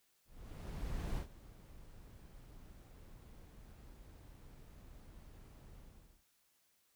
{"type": "noise with ADSR envelope", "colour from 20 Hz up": "brown", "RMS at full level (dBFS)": -38, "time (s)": [0.25, 6.25], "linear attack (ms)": 920, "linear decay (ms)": 100, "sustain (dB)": -18, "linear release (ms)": 440, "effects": ["white hiss -75 dBFS RMS until 6.95 s"]}